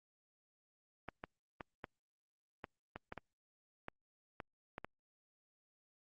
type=clicks; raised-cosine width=0.5 ms; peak=-28 dBFS; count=12; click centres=1.087 / 1.239 / 1.608 / 1.842 / 2.642 / 2.96 / 3.124 / 3.177 / 3.884 / 4.402 / 4.781 / 4.846 s; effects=Opus 32 kbps